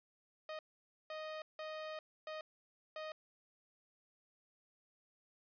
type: tone bursts at uneven times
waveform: sawtooth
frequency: 622.3 Hz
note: D#5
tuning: in tune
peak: -39 dBFS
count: 5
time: 0.49-0.59 / 1.1-1.42 / 1.59-1.99 / 2.27-2.41 / 2.96-3.12 s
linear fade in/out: 2 ms
effects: resampled to 11025 Hz